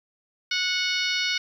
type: harmonic tone with a mistuned harmonic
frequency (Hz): 735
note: F#5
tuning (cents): -12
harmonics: 2 / 3 / 4 / 5 / 6 / 7 / 8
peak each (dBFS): -31 / -28 / -30 / -31 / -31 / -33 / -37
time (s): 0.51-1.38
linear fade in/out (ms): 5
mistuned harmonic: 8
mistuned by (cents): -39
effects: 9-bit